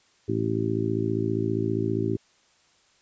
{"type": "harmonic tone", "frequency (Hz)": 55, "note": "A1", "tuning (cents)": 0, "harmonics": [2, 3, 4, 5, 6, 7], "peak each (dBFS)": [-29, -34, -32, -32, -29, -29], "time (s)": [0.28, 2.17], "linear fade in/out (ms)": 10, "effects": ["white hiss -62 dBFS RMS until 3.01 s", "resampled to 16000 Hz"]}